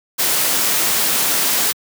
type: noise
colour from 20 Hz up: white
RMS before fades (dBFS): -17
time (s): 0.18-1.73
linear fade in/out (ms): 20
effects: high-pass 150 Hz 12 dB/octave